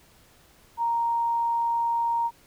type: tone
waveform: sine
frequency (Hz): 932.3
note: A#5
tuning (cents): 0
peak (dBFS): -22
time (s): 0.77-2.31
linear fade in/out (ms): 50
effects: pink hiss -57 dBFS RMS until 2.46 s